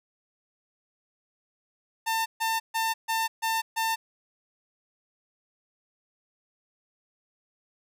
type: tone bursts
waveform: sawtooth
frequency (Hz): 899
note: A5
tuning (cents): +37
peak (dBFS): -21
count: 6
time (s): 2.06-3.96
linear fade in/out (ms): 20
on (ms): 200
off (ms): 140
effects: none